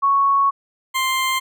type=tone pair in turn; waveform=sine / 20% pulse; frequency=1108.7 / 1049.1 Hz; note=C#6 / C6; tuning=0 / +4 cents; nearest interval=minor second; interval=96 cents; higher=first; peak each=-13 dBFS; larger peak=neither; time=0.02-0.51 / 0.94-1.4 s; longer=first; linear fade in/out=20 ms; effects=none